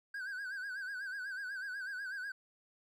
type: tone with vibrato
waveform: triangle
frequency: 1561 Hz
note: G6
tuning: 8 cents flat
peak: -37 dBFS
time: 0.14-2.32 s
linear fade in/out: 5 ms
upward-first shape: sine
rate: 8.1 Hz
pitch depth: 99 cents each way
effects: none